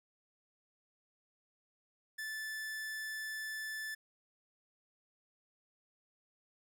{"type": "tone", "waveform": "45% pulse", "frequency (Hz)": 1750, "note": "A6", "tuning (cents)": -10, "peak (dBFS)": -39, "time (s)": [2.18, 3.95], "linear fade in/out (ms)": 10, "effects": []}